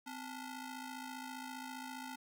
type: ring-modulated tone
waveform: sawtooth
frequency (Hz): 571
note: D5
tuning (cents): -49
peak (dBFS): -37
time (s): 0.06-2.16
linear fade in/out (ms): 10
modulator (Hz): 313
effects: none